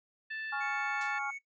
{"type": "harmonic tone", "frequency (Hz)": 880, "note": "A5", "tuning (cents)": 0, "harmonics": [2, 3, 4, 5], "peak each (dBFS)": [-37, -46, -54, -57], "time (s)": [0.3, 1.19], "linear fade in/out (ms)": 10}
{"type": "chord", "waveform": "sine", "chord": "Db major", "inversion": "second", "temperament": "equal", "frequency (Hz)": [830.6, 1108.7, 1396.9], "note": ["Ab5", "Db6", "F6"], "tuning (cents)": [0, 0, 0], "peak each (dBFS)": [-37, -41, -37], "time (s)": [0.52, 1.31], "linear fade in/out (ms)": 10}
{"type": "tone", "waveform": "triangle", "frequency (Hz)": 2217, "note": "C#7", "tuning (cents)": 0, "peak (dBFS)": -37, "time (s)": [0.6, 1.39], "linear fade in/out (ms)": 20}
{"type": "noise with exponential decay", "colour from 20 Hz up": "blue", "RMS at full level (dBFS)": -39, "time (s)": [1.01, 1.23], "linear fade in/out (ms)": 2, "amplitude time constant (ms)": 46}
{"effects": ["noise-tail reverb RT60 0.1 s tail -19 dB re dry", "resampled to 16000 Hz"]}